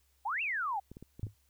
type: exponential two-way sweep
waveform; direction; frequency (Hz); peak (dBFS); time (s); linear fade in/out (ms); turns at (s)
sine; up then down; 754 to 2800 to 754; -31; 0.25-0.8; 10; 0.42
type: clicks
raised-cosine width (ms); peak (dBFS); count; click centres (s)
3; -34; 5; 0.916 / 0.969 / 1.026 / 1.195 / 1.268
type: tone with exponential decay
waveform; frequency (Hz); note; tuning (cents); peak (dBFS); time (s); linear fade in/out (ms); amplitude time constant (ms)
sine; 103.8; G#2; 0; -28; 1.23-1.35; 0; 24
effects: added 68 Hz sine -70 dBFS peak until 1.49 s + white hiss -73 dBFS RMS until 1.49 s